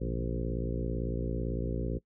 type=harmonic tone with a mistuned harmonic; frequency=57.9 Hz; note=A#1; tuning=11 cents flat; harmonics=1 / 2 / 3 / 4 / 5 / 6 / 7 / 8 / 9; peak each=-34 / -37 / -39 / -40 / -41 / -42 / -42 / -43 / -44 dBFS; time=0-1.99 s; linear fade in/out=20 ms; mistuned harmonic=2; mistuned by=+100 cents; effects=noise-tail reverb RT60 0.1 s tail -21 dB re dry